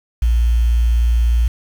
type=tone with quantisation; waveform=sine; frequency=58.27 Hz; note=A#1; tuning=in tune; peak=-11 dBFS; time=0.22-1.48 s; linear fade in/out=5 ms; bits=6; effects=none